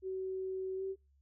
sine tone with pitch glide, 377.7 to 384.5 Hz, F#4 to G4, +36 to -33 cents, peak -35 dBFS, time 0.02-0.96 s, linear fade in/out 50 ms, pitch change +31 cents, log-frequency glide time 0.76-0.83 s, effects noise-tail reverb RT60 0.2 s tail -21 dB re dry + added 69 Hz sine -66 dBFS peak until 1.21 s

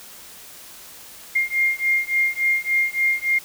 sine beating tone pair, 2119 / 2122.5 Hz, C7 / C7, +21 / +24 cents, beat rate 3.5 Hz, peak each -21 dBFS, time 1.35-3.39 s, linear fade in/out 10 ms, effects white hiss -42 dBFS RMS until 3.44 s

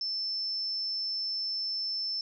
sine tone, 5300 Hz, E8, 9 cents sharp, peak -30 dBFS, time 0.01-2.21 s, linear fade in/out 2 ms, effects none

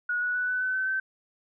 sine tone with pitch steps, 1455 / 1469.4 / 1483.9 / 1498.5 / 1513.3 / 1528.2 / 1543.3 Hz, F#6 / F#6 / F#6 / F#6 / F#6 / G6 / G6, -29 / -12 / +5 / +22 / +39 / -44 / -27 cents, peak -25 dBFS, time 0.09-1 s, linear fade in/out 5 ms, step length 130 ms, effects none

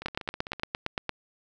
two click trains, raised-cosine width 0.3 ms, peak -12 / -22 dBFS, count 10 / 10, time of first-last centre 0.06-1.093 / 0.02-0.597 s, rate 8.71 / 15.6 Hz, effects none

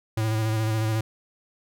square tone with vibrato, 110 Hz, A2, in tune, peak -23 dBFS, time 0.17-1.01 s, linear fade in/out 5 ms, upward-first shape square, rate 14 Hz, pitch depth 23 cents each way, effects none

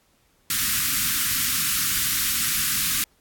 white band-stop noise, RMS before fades -23 dBFS, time 0.5-3.04 s, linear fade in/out 2 ms, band 290 to 1200 Hz, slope 48 dB/octave, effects pink hiss -63 dBFS RMS until 3.2 s + AAC 64 kbps

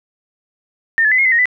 sine tone with pitch steps, 1816 / 1721 / 2019 / 2149 / 2039 / 1867 / 1992 Hz, A#6 / A6 / B6 / C7 / C7 / A#6 / B6, -46 / -39 / +38 / +46 / -45 / +2 / +14 cents, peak -10 dBFS, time 0.98-1.456 s, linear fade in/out 0 ms, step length 68 ms, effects none

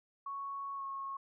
sine tone with pitch glide, 1108.7 to 1092.8 Hz, C#6 to C#6, 0 to -25 cents, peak -38 dBFS, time 0.26-1.17 s, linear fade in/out 5 ms, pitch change -25 cents, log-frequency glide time 0.75-0.83 s, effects none

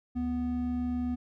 triangle tone pair together, 73.07 / 246.9 Hz, D2 / B3, -8 / 0 cents, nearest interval octave + major sixth, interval 2108 cents, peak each -35 / -27 dBFS, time 0.15-1.16 s, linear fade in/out 20 ms, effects none

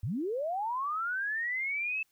sine linear sweep, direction up, 80.8 to 2637 Hz, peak -30 dBFS, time 0.03-2.03 s, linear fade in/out 5 ms, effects white hiss -73 dBFS RMS until 2.11 s

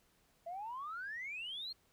sine exponential sweep, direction up, 659.3 to 4332 Hz, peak -40 dBFS, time 0.46-1.73 s, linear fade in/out 10 ms, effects tanh soft clip ceiling -36 dBFS + pink hiss -72 dBFS RMS until 1.92 s

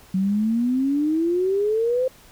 sine exponential sweep, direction up, 185 to 523.3 Hz, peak -18 dBFS, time 0.14-2.08 s, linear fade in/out 5 ms, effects pink hiss -50 dBFS RMS until 2.31 s

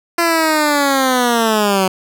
10% pulse linear sweep, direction down, 343 to 185 Hz, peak -4 dBFS, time 0.18-1.88 s, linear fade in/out 5 ms, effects none

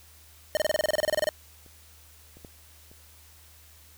square tone bursts, 612 Hz, D#5, 29 cents flat, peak -22 dBFS, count 16, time 0.55-1.29 s, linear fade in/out 0 ms, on 20 ms, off 28 ms
clicks, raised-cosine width 2 ms, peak -40 / -36 / -30 / -39 dBFS, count 4, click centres 1.663 / 2.37 / 2.448 / 2.915 s
effects added 77 Hz sine -55 dBFS peak until 3.97 s + white hiss -55 dBFS RMS until 3.97 s

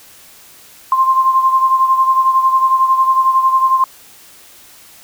sine beating tone pair, 1051 / 1062 Hz, C6 / C6, +7 / +25 cents, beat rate 11 Hz, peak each -10 / -17 dBFS, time 0.92-3.84 s, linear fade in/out 2 ms, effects white hiss -42 dBFS RMS until 5.03 s

